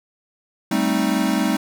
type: chord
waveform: square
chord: A half-diminished seventh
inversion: third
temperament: equal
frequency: 196 / 220 / 261.6 / 311.1 Hz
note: G3 / A3 / C4 / Eb4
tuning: 0 / 0 / 0 / 0 cents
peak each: -24 dBFS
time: 0.71-1.57 s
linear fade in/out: 5 ms
effects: none